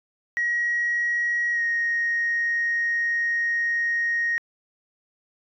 sine tone with pitch glide, 1903 to 1869.2 Hz, A#6 to A#6, +35 to +4 cents, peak -20 dBFS, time 0.37-4.38 s, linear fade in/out 0 ms, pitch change -31 cents, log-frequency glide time 1.52-1.62 s, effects tanh soft clip ceiling -17 dBFS

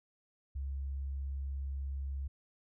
sine tone, 68.4 Hz, C#2, 23 cents flat, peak -35 dBFS, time 0.55-2.28 s, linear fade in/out 10 ms, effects none

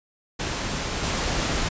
pink noise with level steps, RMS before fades -28 / -25 dBFS, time 0.39-1.69 s, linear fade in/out 10 ms, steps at 1.03 s, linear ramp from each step 10 ms, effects resampled to 16000 Hz

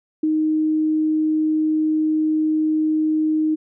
sine tone with ADSR envelope, 311.1 Hz, D#4, in tune, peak -14 dBFS, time 0.23-3.56 s, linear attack 7 ms, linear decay 7 ms, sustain -2 dB, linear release 22 ms, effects none

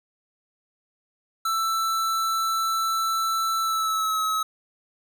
square tone with pitch glide, 1328 to 1285 Hz, E6 to E6, +12 to -45 cents, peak -23 dBFS, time 1.45-4.43 s, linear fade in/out 5 ms, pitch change -57 cents, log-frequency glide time 3.59-4.21 s, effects none

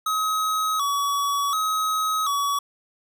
square tone with vibrato, 1200 Hz, D6, 37 cents sharp, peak -22 dBFS, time 0.06-2.59 s, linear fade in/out 5 ms, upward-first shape square, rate 0.68 Hz, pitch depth 100 cents each way, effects none

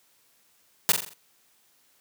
white noise with echo, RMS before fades -19 dBFS, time 0.89-0.92 s, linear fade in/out 0 ms, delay 43 ms, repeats 5, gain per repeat -6 dB, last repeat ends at 1.135 s, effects white hiss -64 dBFS RMS until 2 s + high-pass 100 Hz 12 dB/octave

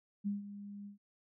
sine tone with ADSR envelope, 202.7 Hz, G#3, 42 cents flat, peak -31 dBFS, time 0.24-0.98 s, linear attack 29 ms, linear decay 150 ms, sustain -13 dB, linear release 120 ms, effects none

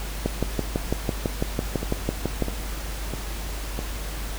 two click trains, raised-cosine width 2 ms, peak -9 / -15 dBFS, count 14 / 4, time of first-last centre 0.26-2.423 / 1.83-3.791 s, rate 6.01 / 1.53 Hz, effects added 50 Hz sine -30 dBFS peak until 4.38 s + pink hiss -36 dBFS RMS until 4.38 s

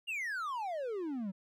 triangle exponential sweep, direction down, 2882 to 182.4 Hz, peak -33 dBFS, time 0.07-1.32 s, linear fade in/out 20 ms, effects none

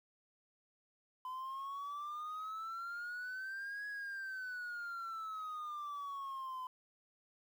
sine exponential two-way sweep, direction up then down, 1014 to 1674 to 1014 Hz, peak -38 dBFS, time 1.25-6.67 s, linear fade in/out 2 ms, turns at 3.87 s, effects tanh soft clip ceiling -40 dBFS + 11-bit

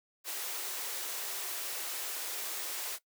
white high-pass noise, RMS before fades -38 dBFS, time 0.24-2.99 s, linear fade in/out 50 ms, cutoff 330 Hz, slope 48 dB/octave, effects noise-tail reverb RT60 0.1 s tail -18 dB re dry

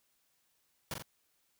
pink noise with echo, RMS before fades -38 dBFS, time 0.91-0.94 s, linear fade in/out 2 ms, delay 42 ms, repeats 2, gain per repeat -4 dB, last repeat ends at 1.024 s, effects white hiss -75 dBFS RMS until 1.59 s

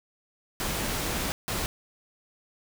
pink noise bursts at uneven times, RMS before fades -30 dBFS, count 2, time 0.6-1.32 / 1.48-1.66 s, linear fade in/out 0 ms, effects none

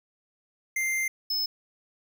square tone pair in turn, 2094 / 5205 Hz, C7 / E8, +1 / -23 cents, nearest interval octave + major third, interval 1576 cents, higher second, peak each -26 dBFS, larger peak neither, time 0.76-1.08 / 1.3-1.46 s, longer first, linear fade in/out 5 ms, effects 11-bit

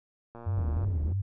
click train, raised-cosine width 1 ms, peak -31 dBFS, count 59, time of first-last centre 0.35-0.846 s, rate 117 Hz
sine tone with vibrato, 85.8 Hz, F2, 30 cents flat, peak -26 dBFS, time 0.46-1.22 s, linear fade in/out 10 ms, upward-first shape sine, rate 3.1 Hz, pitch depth 250 cents each way
pink low-pass noise, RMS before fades -38 dBFS, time 0.57-1.13 s, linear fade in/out 5 ms, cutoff 290 Hz, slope 12 dB/octave
effects none

